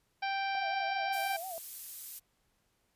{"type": "harmonic tone", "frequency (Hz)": 784, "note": "G5", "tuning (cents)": 0, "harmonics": [1, 2, 3, 4, 5, 6, 7], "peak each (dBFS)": [-33, -39, -39, -46, -49, -48, -51], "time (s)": [0.22, 1.37], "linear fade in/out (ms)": 10}
{"type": "tone with vibrato", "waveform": "sine", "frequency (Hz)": 711, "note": "F5", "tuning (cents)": 31, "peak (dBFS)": -39, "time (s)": [0.55, 1.58], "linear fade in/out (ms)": 0, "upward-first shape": "sine", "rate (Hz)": 5.7, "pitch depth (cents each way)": 140}
{"type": "noise", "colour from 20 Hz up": "violet", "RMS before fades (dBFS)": -41, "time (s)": [1.12, 2.2], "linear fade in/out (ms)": 20}
{"effects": ["pink hiss -75 dBFS RMS until 2.95 s", "resampled to 32000 Hz"]}